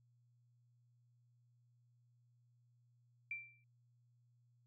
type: tone with exponential decay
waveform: sine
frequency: 2352 Hz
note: D7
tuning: 2 cents sharp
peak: -38 dBFS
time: 3.31-3.64 s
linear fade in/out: 2 ms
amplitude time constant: 71 ms
effects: added 120 Hz sine -70 dBFS peak until 4.66 s